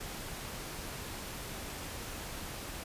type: noise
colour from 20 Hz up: pink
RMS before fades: -42 dBFS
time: 0-2.84 s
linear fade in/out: 10 ms
effects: resampled to 32000 Hz